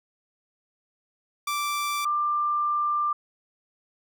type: tone pair in turn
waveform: sawtooth / sine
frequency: 1171 / 1188 Hz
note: D6 / D6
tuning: -5 / +20 cents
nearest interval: unison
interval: 25 cents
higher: second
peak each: -22 dBFS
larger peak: neither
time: 1.47-2.05 / 2.05-3.13 s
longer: second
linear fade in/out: 5 ms
effects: none

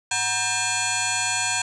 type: tone with frequency modulation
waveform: sine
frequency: 2635 Hz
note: E7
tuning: 1 cent flat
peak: -21 dBFS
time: 0.11-1.62 s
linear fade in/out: 5 ms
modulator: 843 Hz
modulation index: 6.6
effects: none

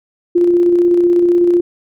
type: tone with tremolo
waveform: sine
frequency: 349.2 Hz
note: F4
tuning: in tune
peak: -7 dBFS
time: 0.35-1.61 s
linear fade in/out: 10 ms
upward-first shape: square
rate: 16 Hz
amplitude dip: 25%
effects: none

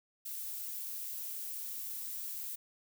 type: noise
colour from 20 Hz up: violet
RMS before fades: -41 dBFS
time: 0.25-2.56 s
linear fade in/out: 10 ms
effects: none

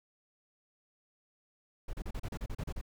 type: noise bursts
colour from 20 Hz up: brown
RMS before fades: -37 dBFS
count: 11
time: 1.88-2.813 s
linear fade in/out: 5 ms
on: 53 ms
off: 35 ms
effects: none

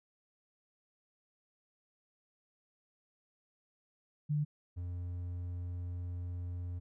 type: tone pair in turn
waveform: sine / triangle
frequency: 148.6 / 88.36 Hz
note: D3 / F2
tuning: +21 / +21 cents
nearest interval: major sixth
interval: 900 cents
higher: first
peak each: -29 / -35 dBFS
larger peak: first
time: 4.29-4.45 / 4.76-6.8 s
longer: second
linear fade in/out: 20 ms
effects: none

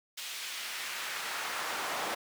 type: noise with high-pass filter sweep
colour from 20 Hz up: brown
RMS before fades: -37 dBFS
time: 0.17-2.15 s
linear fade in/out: 10 ms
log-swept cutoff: 3200 to 780 Hz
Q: 0.92
effects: none

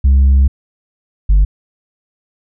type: tone pair in turn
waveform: sine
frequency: 67.6 / 49.01 Hz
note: C#2 / G1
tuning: -43 / 0 cents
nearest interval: tritone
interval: 557 cents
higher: first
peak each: -3 dBFS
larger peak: neither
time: 0.04-0.48 / 1.29-1.45 s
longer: first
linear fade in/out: 10 ms
effects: tanh soft clip ceiling -5 dBFS

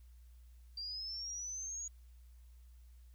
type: linear sweep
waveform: sine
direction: up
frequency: 4684 to 6740 Hz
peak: -40 dBFS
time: 0.77-1.88 s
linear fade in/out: 5 ms
effects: added 60 Hz sine -55 dBFS peak until 3.14 s + white hiss -75 dBFS RMS until 3.14 s

